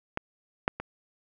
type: clicks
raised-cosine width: 0.5 ms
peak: -14 / -8 / -19 dBFS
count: 3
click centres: 0.174 / 0.679 / 0.8 s
effects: none